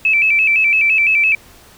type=tone with vibrato; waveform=sine; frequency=2460 Hz; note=D#7; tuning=20 cents flat; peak=-10 dBFS; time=0.05-1.35 s; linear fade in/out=2 ms; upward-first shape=square; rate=5.9 Hz; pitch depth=91 cents each way; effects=pink hiss -44 dBFS RMS until 1.77 s